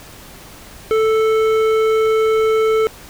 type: tone with hard clipping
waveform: sine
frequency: 440 Hz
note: A4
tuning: in tune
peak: -14 dBFS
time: 0.91-2.87 s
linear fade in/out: 0 ms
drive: 11 dB
effects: pink hiss -39 dBFS RMS until 3.09 s